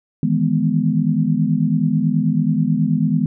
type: chord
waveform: sine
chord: E major seventh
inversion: third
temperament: equal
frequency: 155.56 / 164.81 / 207.7 / 246.9 Hz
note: D#3 / E3 / G#3 / B3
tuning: 0 / 0 / 0 / 0 cents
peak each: -20 dBFS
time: 0.23-3.26 s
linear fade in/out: 2 ms
effects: none